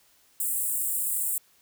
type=high-pass noise; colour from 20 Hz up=pink; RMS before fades=-28 dBFS; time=0.4-1.38 s; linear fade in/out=2 ms; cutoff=7700 Hz; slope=96 dB/octave; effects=white hiss -62 dBFS RMS until 1.61 s